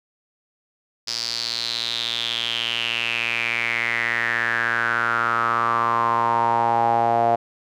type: tone with band-pass filter sweep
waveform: sawtooth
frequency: 116.54 Hz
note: A#2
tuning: in tune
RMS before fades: -22 dBFS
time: 1.07-7.36 s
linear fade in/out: 10 ms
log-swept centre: 5000 to 700 Hz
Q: 6.7
effects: none

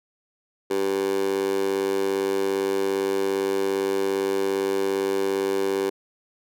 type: tone with high-pass filter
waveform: 15% pulse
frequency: 97.5 Hz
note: G2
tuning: 9 cents flat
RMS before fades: -24 dBFS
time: 0.7-5.9 s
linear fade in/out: 10 ms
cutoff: 410 Hz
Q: 4.1
effects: none

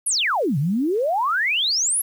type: exponential two-way sweep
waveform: sine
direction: down then up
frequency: 11700 to 130.8 to 11700 Hz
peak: -18 dBFS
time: 0.06-2.02 s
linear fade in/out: 10 ms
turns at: 0.58 s
effects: 8-bit

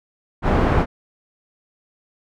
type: low-pass noise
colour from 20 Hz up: pink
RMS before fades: -17 dBFS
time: 0.42-0.86 s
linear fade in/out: 50 ms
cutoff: 1200 Hz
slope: 12 dB/octave
effects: none

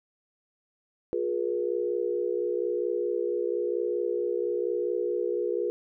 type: tone cluster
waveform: sine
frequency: 356.6 / 417.6 / 482 Hz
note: F4 / G#4 / B4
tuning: +36 / +10 / -42 cents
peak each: -30 dBFS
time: 1.13-5.7 s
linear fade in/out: 0 ms
effects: none

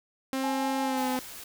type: tone with pitch glide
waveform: sawtooth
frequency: 265.4 to 255.5 Hz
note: C4 to C4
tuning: +25 to -41 cents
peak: -24 dBFS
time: 0.33-1.19 s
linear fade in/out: 0 ms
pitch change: -66 cents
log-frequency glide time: 0.82-1.07 s
type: tone with tremolo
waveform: sine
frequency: 840 Hz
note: G#5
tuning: 19 cents sharp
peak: -29 dBFS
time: 0.43-1.17 s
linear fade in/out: 10 ms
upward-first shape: triangle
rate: 5.5 Hz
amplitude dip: 35%
type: noise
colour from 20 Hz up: white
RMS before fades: -43 dBFS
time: 0.97-1.44 s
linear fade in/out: 5 ms
effects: none

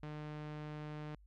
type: tone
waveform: sawtooth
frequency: 151 Hz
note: D3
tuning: 48 cents sharp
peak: -39 dBFS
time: 0.03-1.15 s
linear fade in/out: 2 ms
effects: added 50 Hz sine -59 dBFS peak until 1.26 s + low-pass 3000 Hz 12 dB/octave

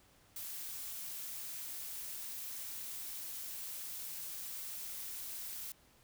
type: noise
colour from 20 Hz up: blue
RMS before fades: -44 dBFS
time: 0.36-5.72 s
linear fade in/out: 2 ms
effects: pink hiss -66 dBFS RMS until 6.03 s

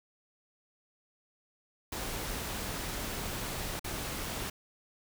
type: noise with dropouts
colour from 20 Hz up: pink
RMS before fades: -37 dBFS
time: 1.92-4.5 s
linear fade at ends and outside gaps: 5 ms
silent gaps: 3.795-3.843 s
effects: none

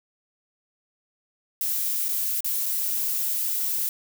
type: noise with dropouts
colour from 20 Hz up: violet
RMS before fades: -26 dBFS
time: 1.61-3.89 s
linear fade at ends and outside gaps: 1 ms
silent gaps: 2.084-2.089 / 2.406-2.445 / 2.658-2.662 s
effects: none

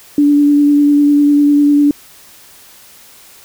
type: tone with vibrato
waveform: sine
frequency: 290 Hz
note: D4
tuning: 22 cents flat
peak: -6 dBFS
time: 0.18-1.91 s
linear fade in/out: 2 ms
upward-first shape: triangle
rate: 10 Hz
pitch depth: 16 cents each way
effects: white hiss -41 dBFS RMS until 3.44 s

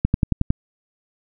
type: click train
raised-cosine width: 5 ms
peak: -4 dBFS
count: 6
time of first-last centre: 0.05-0.505 s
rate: 11 Hz
effects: none

